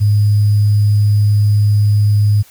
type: tone with sample-and-hold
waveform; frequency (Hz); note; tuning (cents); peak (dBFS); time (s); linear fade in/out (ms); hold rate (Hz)
sine; 103.8; G#2; 0; -8; 0-2.43; 20; 4900
effects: white hiss -45 dBFS RMS until 2.5 s